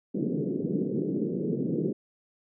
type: band-pass noise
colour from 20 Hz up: pink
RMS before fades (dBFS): -29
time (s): 0.14-1.93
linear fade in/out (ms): 10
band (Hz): 150 to 450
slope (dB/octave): 48
effects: none